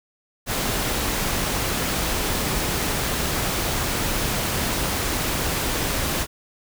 pink noise, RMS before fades -24 dBFS, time 0.46-6.27 s, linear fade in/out 50 ms, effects none

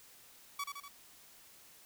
sawtooth tone with echo, 1137 Hz, C#6, 44 cents sharp, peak -32 dBFS, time 0.59-0.64 s, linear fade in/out 5 ms, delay 81 ms, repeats 3, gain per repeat -4 dB, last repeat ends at 0.883 s, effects white hiss -59 dBFS RMS until 1.85 s

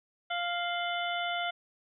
harmonic tone with a mistuned harmonic, 698.5 Hz, F5, in tune, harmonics 1 / 2 / 3 / 4 / 5, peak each -33 / -36 / -38 / -39 / -40 dBFS, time 0.3-1.51 s, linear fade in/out 10 ms, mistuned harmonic 4, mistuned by +130 cents, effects none

